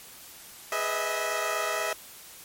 15% pulse chord, E major seventh, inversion first, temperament equal with one note detuned, 415.3 / 493.9 / 622.3 / 650.6 Hz, G#4 / B4 / D#5 / E5, 0 / 0 / 0 / -23 cents, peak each -29 / -29 / -26 / -24 dBFS, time 0.72-1.93 s, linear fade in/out 2 ms, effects white hiss -47 dBFS RMS until 2.44 s + MP3 64 kbps

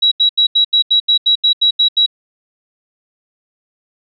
sine tone bursts, 3881 Hz, B7, 31 cents flat, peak -8 dBFS, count 12, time 0.02-2.063 s, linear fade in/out 10 ms, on 96 ms, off 81 ms, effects none

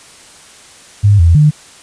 sine tone with pitch steps, 102.2 / 84 / 150.5 Hz, G#2 / E2 / D3, -27 / +33 / +43 cents, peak -4 dBFS, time 1.03-1.51 s, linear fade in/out 20 ms, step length 160 ms, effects white hiss -39 dBFS RMS until 1.82 s + resampled to 22050 Hz

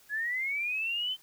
sine linear sweep, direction up, 1661.2 to 3100 Hz, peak -29 dBFS, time 0.09-1.17 s, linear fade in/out 50 ms, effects white hiss -60 dBFS RMS until 1.22 s

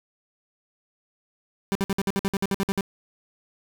30% pulse tone bursts, 196 Hz, G3, in tune, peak -19 dBFS, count 13, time 1.72-2.808 s, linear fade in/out 0 ms, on 32 ms, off 56 ms, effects none

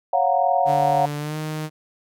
sine chord, Gb major seventh, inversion second, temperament equal, 554.4 / 698.5 / 740 / 932.3 Hz, Db5 / F5 / Gb5 / Bb5, 0 / 0 / 0 / 0 cents, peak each -24 / -20 / -20 / -26 dBFS, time 0.13-1.06 s, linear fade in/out 5 ms
sawtooth tone with pitch glide, 146.83 to 154.75 Hz, D3 to D#3, 0 to -9 cents, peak -22 dBFS, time 0.65-1.7 s, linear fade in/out 50 ms, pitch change +91 cents, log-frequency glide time 1.17-1.37 s
effects none

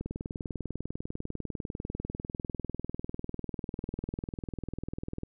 click train, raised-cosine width 3 ms, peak -22 dBFS, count 106, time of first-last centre 0.01-5.234 s, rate 20.1 Hz, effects none

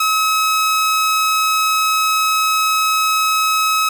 sawtooth tone, 1282 Hz, E6, 49 cents flat, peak -10 dBFS, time 0-3.89 s, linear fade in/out 5 ms, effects none

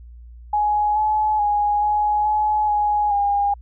sine tone with pitch steps, 837 / 854 / 828 / 838 / 848 / 834 / 810 Hz, G#5 / G#5 / G#5 / G#5 / G#5 / G#5 / G#5, +13 / +48 / -5 / +15 / +36 / +7 / -43 cents, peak -16 dBFS, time 0.53-3.54 s, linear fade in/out 5 ms, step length 430 ms, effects added 59 Hz sine -38 dBFS peak until 3.61 s

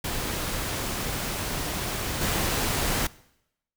pink noise with level steps, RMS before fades -30 / -26 dBFS, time 0.04-3.07 s, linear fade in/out 5 ms, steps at 2.21 s, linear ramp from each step 5 ms, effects noise-tail reverb RT60 0.8 s tail -21 dB re dry

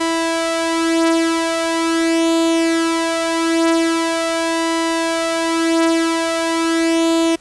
sawtooth tone with flanger, 329.6 Hz, E4, in tune, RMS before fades -17 dBFS, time 0-7.36 s, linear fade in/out 10 ms, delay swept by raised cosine 1 to 5.8 ms, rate 0.21 Hz, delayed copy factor +0.55, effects pink hiss -47 dBFS RMS until 7.4 s + resampled to 24000 Hz

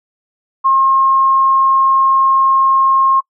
sine tone, 1072 Hz, C6, 42 cents sharp, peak -8 dBFS, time 0.64-3.21 s, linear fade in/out 20 ms, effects noise-tail reverb RT60 0.1 s tail -25 dB re dry

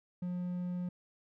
triangle tone, 178.6 Hz, F3, 39 cents sharp, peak -32 dBFS, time 0.22-0.89 s, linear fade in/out 5 ms, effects none

